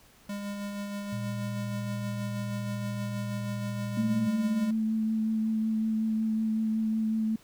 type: tone with tremolo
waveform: square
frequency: 202.6 Hz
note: G#3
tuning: 43 cents flat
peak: -33 dBFS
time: 0.29-4.71 s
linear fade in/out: 5 ms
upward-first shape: sine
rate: 6.3 Hz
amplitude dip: 30%
type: tone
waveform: sine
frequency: 117.2 Hz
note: A#2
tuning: 10 cents sharp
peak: -33 dBFS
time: 1.12-4.28 s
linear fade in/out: 10 ms
type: tone with vibrato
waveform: sine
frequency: 220 Hz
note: A3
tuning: in tune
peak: -25 dBFS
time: 3.97-7.36 s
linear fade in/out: 5 ms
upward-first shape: triangle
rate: 5.4 Hz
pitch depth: 16 cents each way
effects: pink hiss -58 dBFS RMS until 7.43 s